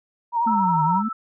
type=tone with vibrato; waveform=sine; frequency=935 Hz; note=A#5; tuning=5 cents sharp; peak=-18 dBFS; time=0.32-1.03 s; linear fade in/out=50 ms; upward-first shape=triangle; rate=11 Hz; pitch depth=54 cents each way
type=exponential two-way sweep; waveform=sine; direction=down then up; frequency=231.7 to 151.3 to 231.7 Hz; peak=-22 dBFS; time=0.46-1.09 s; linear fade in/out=10 ms; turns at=0.83 s
type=tone with tremolo; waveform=sine; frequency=1318.5 Hz; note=E6; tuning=in tune; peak=-25 dBFS; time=0.47-1.13 s; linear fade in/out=5 ms; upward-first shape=sine; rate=19 Hz; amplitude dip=50%
effects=none